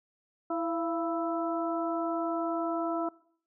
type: harmonic tone with a mistuned harmonic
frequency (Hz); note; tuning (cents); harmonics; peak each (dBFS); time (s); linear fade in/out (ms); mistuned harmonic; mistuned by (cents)
329.6; E4; 0; 1 / 2 / 3 / 4; -32 / -33 / -39 / -37; 0.5-3.09; 5; 2; +52
effects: noise-tail reverb RT60 0.6 s tail -22 dB re dry